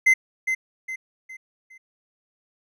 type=tone with echo; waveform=triangle; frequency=2064 Hz; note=C7; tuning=24 cents flat; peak=-11 dBFS; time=0.06-0.14 s; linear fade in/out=10 ms; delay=410 ms; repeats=4; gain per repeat=-8 dB; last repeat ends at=1.78 s; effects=none